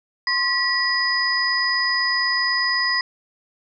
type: tone cluster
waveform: sine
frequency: 1055 / 1936 / 4972 Hz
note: C6 / B6 / D#8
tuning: +14 / -35 / -2 cents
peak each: -26 / -21 / -22 dBFS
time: 0.27-3.01 s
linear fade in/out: 2 ms
effects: none